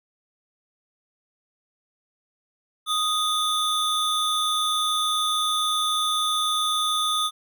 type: tone pair together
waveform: square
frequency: 1244.5 / 3513 Hz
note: D#6 / A7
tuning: 0 / -3 cents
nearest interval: octave + tritone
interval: 1797 cents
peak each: -25 dBFS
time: 2.86-7.31 s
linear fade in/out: 50 ms
effects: none